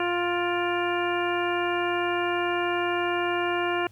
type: harmonic tone with a mistuned harmonic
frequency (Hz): 350.7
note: F4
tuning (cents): +7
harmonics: 1 / 2 / 3 / 4 / 5 / 7 / 8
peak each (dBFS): -27 / -30 / -32 / -33 / -34 / -35 / -36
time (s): 0-3.87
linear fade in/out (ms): 2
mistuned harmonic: 7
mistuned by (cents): -56
effects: added 107 Hz sine -51 dBFS peak until 3.91 s + pink hiss -60 dBFS RMS until 3.91 s